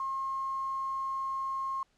sine tone with quantisation, 1074 Hz, C6, 45 cents sharp, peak -31 dBFS, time 0-1.83 s, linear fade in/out 2 ms, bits 9, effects pink hiss -71 dBFS RMS until 1.97 s + low-pass 7000 Hz 12 dB/octave

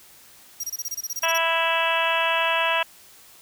sawtooth tone bursts, 5700 Hz, F8, 34 cents sharp, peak -24 dBFS, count 13, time 0.6-1.38 s, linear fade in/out 5 ms, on 36 ms, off 26 ms
harmonic tone, 329.6 Hz, E4, in tune, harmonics 2 / 3 / 4 / 5 / 6 / 7 / 8 / 9 / 10, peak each -27 / -25 / -31 / -28 / -33 / -35 / -25 / -31 / -32 dBFS, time 1.23-2.83 s, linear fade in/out 5 ms
effects white hiss -50 dBFS RMS until 3.41 s

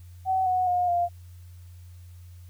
sine tone with pitch steps, 756 / 736.2 / 716.9 / 698.1 Hz, F#5 / F#5 / F5 / F5, +37 / -9 / +45 / -1 cents, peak -21 dBFS, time 0.25-1.09 s, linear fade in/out 50 ms, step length 210 ms, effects added 88 Hz sine -43 dBFS peak until 2.49 s + white hiss -62 dBFS RMS until 2.49 s

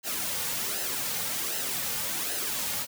white noise with flanger, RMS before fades -31 dBFS, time 0.03-2.87 s, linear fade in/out 50 ms, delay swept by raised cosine 0.86 to 3.06 ms, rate 1.3 Hz, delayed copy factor -0.6, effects none

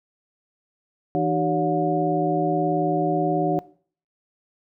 sine tone cluster, 164.2 / 305.1 / 383.6 / 564 / 719 Hz, E3 / D#4 / G4 / C#5 / F#5, -6 / -34 / -37 / +30 / -50 cents, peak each -27 / -25 / -26 / -28 / -25 dBFS, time 1.15-3.59 s, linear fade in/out 0 ms, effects noise-tail reverb RT60 0.5 s tail -20 dB re dry

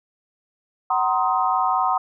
sine chord, C half-diminished seventh, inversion second, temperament just, 753.5 / 941.9 / 1046.5 / 1255.8 Hz, Gb5 / Bb5 / C6 / Eb6, +31 / +18 / 0 / +16 cents, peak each -22 / -24 / -23 / -24 dBFS, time 0.9-1.98 s, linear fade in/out 5 ms, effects none

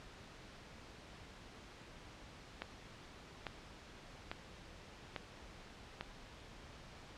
click train, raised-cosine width 0.3 ms, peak -24 dBFS, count 5, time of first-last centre 2.62-6.01 s, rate 1.18 Hz, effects pink hiss -55 dBFS RMS until 7.17 s + low-pass 5000 Hz 12 dB/octave

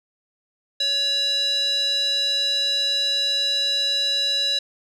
square tone with band-pass filter, 563 Hz, C#5, 27 cents sharp, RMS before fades -22 dBFS, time 0.8-4.59 s, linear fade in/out 5 ms, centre 4000 Hz, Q 7.1, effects none

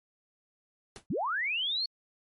pink noise with exponential decay, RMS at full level -41 dBFS, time 0.96-1.06 s, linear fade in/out 0 ms, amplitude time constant 20 ms
sine linear sweep, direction up, 120 to 4435 Hz, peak -28 dBFS, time 1.1-1.86 s, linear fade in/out 5 ms
effects MP3 48 kbps

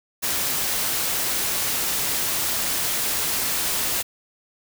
white noise, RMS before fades -24 dBFS, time 0.22-4.03 s, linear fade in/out 20 ms, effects none

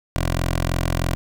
10% pulse tone with notch filter, 43.15 Hz, F1, 20 cents flat, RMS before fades -22 dBFS, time 0.16-1.15 s, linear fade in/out 0 ms, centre 210 Hz, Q 1.7, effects none

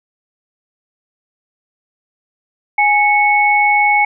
sine tone pair together, 830.6 / 2207 Hz, G#5 / C#7, 0 / -8 cents, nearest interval octave + perfect fourth, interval 1692 cents, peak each -12 dBFS, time 2.78-4.05 s, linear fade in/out 5 ms, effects none

